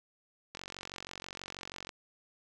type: click train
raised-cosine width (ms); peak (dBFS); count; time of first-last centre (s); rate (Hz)
0.2; -24; 63; 0.55-1.892; 46.2
effects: none